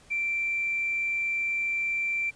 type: tone with tanh clipping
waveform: triangle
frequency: 2349 Hz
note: D7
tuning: in tune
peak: -25 dBFS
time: 0.1-2.31 s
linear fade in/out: 20 ms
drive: 1 dB
effects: pink hiss -56 dBFS RMS until 2.35 s + resampled to 22050 Hz